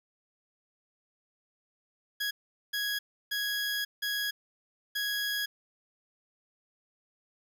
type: tone bursts at uneven times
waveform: 20% pulse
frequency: 1661.2 Hz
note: G#6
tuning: in tune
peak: -25 dBFS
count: 5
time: 2.2-2.31 / 2.73-2.99 / 3.31-3.85 / 4.02-4.31 / 4.95-5.46 s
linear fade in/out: 10 ms
effects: none